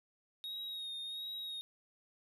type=tone with vibrato; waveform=triangle; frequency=3751 Hz; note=A#7; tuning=10 cents sharp; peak=-39 dBFS; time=0.44-1.61 s; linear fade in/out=0 ms; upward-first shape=sine; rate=1.4 Hz; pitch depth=35 cents each way; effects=none